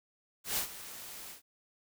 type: noise with ADSR envelope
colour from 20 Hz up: white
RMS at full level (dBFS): -31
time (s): 0.44-1.42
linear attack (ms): 130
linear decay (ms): 100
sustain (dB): -15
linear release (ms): 120
effects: none